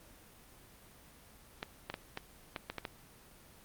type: clicks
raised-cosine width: 0.3 ms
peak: -21 dBFS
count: 8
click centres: 1.629 / 1.9 / 1.941 / 2.174 / 2.562 / 2.7 / 2.783 / 2.852 s
effects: pink hiss -58 dBFS RMS until 3.64 s + Opus 24 kbps